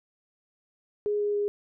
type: tone with pitch steps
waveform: sine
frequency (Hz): 415.3 / 412.9 / 410.5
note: G#4 / G#4 / G#4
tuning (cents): 0 / -10 / -20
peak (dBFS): -24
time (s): 1.06-1.48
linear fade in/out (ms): 0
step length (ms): 140
effects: none